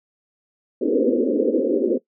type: band-pass noise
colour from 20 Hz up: white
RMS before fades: -19 dBFS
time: 0.81-1.98 s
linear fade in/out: 10 ms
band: 230 to 530 Hz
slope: 96 dB/octave
effects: noise-tail reverb RT60 0.1 s tail -18 dB re dry